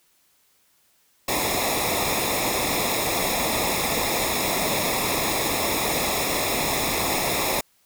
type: noise with comb filter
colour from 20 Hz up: pink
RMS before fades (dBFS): -24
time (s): 1.28-7.61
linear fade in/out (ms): 5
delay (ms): 0.66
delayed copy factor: -0.8
effects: white hiss -63 dBFS RMS until 7.85 s